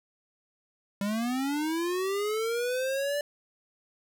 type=linear sweep; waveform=square; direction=up; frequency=196 to 587.3 Hz; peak=-28 dBFS; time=1.01-3.21 s; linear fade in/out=2 ms; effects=none